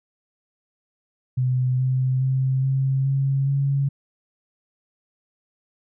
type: tone with pitch steps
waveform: sine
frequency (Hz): 127.3 / 129.53 / 131.79 / 134.09 / 136.44 / 138.82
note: C3 / C3 / C3 / C3 / C#3 / C#3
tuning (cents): -47 / -17 / +13 / +43 / -27 / +3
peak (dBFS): -18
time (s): 1.37-3.89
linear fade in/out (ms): 10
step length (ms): 420
effects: none